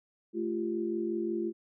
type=tone cluster; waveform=sine; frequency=217.9 / 342.8 / 388.4 Hz; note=A3 / F4 / G4; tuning=-17 / -32 / -16 cents; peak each=-36 / -31 / -38 dBFS; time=0.33-1.53 s; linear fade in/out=50 ms; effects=none